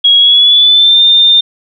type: tone with pitch glide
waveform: sine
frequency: 3310 to 3610 Hz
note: G#7 to A7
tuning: -6 to +44 cents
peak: -3 dBFS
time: 0.04-1.41 s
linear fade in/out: 10 ms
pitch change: +150 cents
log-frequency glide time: 0.17-1.01 s
effects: none